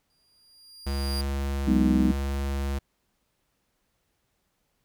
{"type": "tone with exponential growth", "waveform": "40% pulse", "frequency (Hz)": 4800, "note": "D8", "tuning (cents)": 37, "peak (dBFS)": -29, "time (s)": [0.1, 1.21], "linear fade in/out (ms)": 1, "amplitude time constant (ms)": 240}
{"type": "tone", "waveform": "square", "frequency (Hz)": 69.1, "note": "C#2", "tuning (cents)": -5, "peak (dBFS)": -27, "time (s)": [0.86, 2.79], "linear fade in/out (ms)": 10}
{"type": "chord", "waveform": "sine", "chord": "G# minor seventh", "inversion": "third", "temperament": "just", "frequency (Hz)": [186.89, 207.7, 249.2, 311.5], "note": ["F#3", "G#3", "B3", "D#4"], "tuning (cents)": [18, 0, 16, 2], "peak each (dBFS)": -25, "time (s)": [1.67, 2.12], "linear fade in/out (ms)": 10}
{"effects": ["pink hiss -74 dBFS RMS until 4.84 s"]}